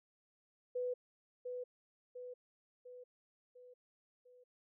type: tone with echo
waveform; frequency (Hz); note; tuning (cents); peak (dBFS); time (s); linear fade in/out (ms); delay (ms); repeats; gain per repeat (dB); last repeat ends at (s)
sine; 496.9; B4; +11; -35; 0.75-0.94; 10; 700; 5; -5; 4.44
effects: none